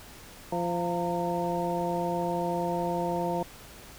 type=harmonic tone with a mistuned harmonic; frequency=173.1 Hz; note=F3; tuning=15 cents flat; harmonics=1 / 2 / 3 / 4 / 5; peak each=-33 / -33 / -33 / -33 / -33 dBFS; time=0.52-3.43 s; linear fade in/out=5 ms; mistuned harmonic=5; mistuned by=+94 cents; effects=pink hiss -48 dBFS RMS until 3.98 s